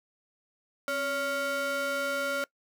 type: ring-modulated tone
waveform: square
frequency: 415.9 Hz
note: G#4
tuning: 2 cents sharp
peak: -26 dBFS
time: 0.88-2.44 s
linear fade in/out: 0 ms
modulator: 980 Hz
effects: noise-tail reverb RT60 0.1 s tail -22 dB re dry